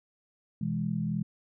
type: chord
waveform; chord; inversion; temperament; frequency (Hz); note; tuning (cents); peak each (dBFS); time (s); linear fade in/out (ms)
sine; E major; second; equal with one note detuned; 125.19 / 164.81 / 207.7; B2 / E3 / G#3; +24 / 0 / 0; -35 / -31 / -32; 0.61-1.23; 5
effects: none